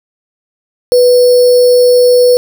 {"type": "tone with sample-and-hold", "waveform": "sine", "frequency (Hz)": 493.9, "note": "B4", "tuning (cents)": 0, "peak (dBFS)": -3, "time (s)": [0.92, 2.37], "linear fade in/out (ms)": 0, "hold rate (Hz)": 4900, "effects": []}